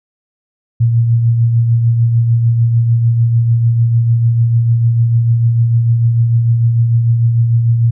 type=tone with tremolo; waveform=sine; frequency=116.54 Hz; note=A#2; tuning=in tune; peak=-6 dBFS; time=0.8-7.91 s; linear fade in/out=10 ms; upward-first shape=triangle; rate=6.7 Hz; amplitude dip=45%; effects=none